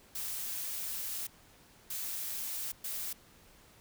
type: noise bursts at uneven times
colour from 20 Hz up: blue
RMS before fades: -38 dBFS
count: 3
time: 0.15-1.27 / 1.9-2.72 / 2.84-3.13 s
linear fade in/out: 5 ms
effects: pink hiss -60 dBFS RMS until 3.8 s